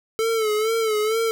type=tone with vibrato; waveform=square; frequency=439 Hz; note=A4; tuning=4 cents flat; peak=-20 dBFS; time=0.19-1.31 s; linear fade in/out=0 ms; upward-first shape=sine; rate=2.2 Hz; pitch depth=68 cents each way; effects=none